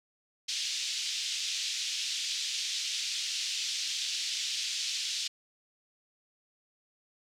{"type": "band-pass noise", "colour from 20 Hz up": "pink", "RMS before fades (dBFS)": -34, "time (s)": [0.48, 5.28], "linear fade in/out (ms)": 10, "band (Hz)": [3000, 6400], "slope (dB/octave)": 24, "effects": []}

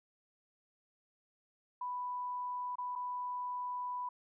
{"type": "tone with dropouts", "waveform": "sine", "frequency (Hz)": 990, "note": "B5", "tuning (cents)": 4, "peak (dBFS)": -36, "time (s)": [1.81, 4.09], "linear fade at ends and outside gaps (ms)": 5, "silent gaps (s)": [[2.756, 2.783], [2.954, 2.958]], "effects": []}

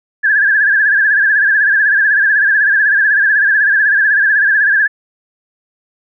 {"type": "tone with vibrato", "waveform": "sine", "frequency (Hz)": 1655, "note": "G#6", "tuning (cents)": -6, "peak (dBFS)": -8, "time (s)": [0.23, 4.88], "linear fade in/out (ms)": 20, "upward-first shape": "sine", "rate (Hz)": 16, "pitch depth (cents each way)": 88, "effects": []}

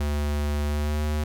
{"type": "tone with pitch glide", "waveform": "square", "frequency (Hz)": [73.42, 75.48], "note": ["D2", "D2"], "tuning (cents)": [0, 48], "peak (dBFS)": -24, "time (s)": [0, 1.24], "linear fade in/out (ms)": 5, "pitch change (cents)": 48, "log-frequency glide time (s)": [0.65, 1.05], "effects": []}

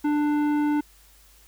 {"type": "tone with tanh clipping", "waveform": "sine", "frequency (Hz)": 296.1, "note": "D4", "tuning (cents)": 14, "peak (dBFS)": -22, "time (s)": [0.04, 0.81], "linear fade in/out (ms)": 10, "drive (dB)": 13, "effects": ["added 50 Hz sine -55 dBFS peak until 1.47 s", "white hiss -56 dBFS RMS until 1.47 s"]}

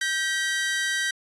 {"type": "tone pair together", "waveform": "sawtooth", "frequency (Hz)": [1568, 1916.5], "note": ["G6", "A#6"], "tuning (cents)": [0, 47], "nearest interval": "minor third", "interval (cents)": 347, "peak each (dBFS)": -23, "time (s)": [0.01, 1.11], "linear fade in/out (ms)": 5, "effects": ["resampled to 24000 Hz"]}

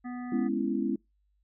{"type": "harmonic tone", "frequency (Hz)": 246.9, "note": "B3", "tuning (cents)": 0, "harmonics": [1, 3, 5, 7, 8], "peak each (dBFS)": [-35, -45, -49, -52, -53], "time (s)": [0.04, 0.49], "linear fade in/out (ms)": 20}
{"type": "chord", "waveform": "sine", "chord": "C# minor seventh", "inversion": "second", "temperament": "just", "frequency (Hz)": [207.9, 249.5, 277.2, 332.6], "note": ["G#3", "B3", "C#4", "E4"], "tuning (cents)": [2, 18, 0, 16], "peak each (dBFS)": -32, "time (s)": [0.32, 0.96], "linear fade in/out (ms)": 5}
{"effects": ["noise-tail reverb RT60 0.2 s tail -26 dB re dry", "added 50 Hz sine -68 dBFS peak until 1.43 s"]}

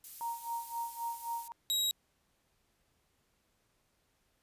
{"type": "noise", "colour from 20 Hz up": "violet", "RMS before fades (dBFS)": -45, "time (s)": [0.04, 1.48], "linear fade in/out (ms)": 2}
{"type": "tone with tremolo", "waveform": "sine", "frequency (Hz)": 932.3, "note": "A#5", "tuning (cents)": 0, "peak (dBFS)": -33, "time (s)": [0.21, 1.52], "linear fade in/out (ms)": 0, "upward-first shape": "sine", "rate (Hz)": 3.8, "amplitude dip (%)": 85}
{"type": "tone", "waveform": "sawtooth", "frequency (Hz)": 3830, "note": "A#7", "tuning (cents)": 46, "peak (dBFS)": -26, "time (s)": [1.7, 1.91], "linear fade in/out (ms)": 0}
{"effects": ["pink hiss -75 dBFS RMS until 4.42 s", "resampled to 32000 Hz"]}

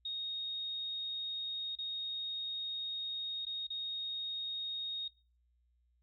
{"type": "tone with dropouts", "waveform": "sine", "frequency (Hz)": 3729, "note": "A#7", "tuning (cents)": 0, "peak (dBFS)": -36, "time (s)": [0.05, 5.08], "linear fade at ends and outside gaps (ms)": 5, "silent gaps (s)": [[1.754, 1.786], [3.453, 3.465], [3.669, 3.702]], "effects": ["noise-tail reverb RT60 0.4 s tail -23 dB re dry", "added 60 Hz sine -70 dBFS peak until 6.02 s"]}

